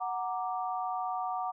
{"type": "chord", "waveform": "sine", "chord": "Gb augmented", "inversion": "none", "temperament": "equal", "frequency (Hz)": [740, 932.3, 1174.7], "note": ["Gb5", "Bb5", "D6"], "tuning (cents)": [0, 0, 0], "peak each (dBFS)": [-33, -38, -37], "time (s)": [0, 1.52], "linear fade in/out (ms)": 20, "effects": []}